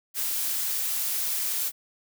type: noise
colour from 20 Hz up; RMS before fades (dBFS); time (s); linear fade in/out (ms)
blue; -28; 0.14-1.72; 50
effects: none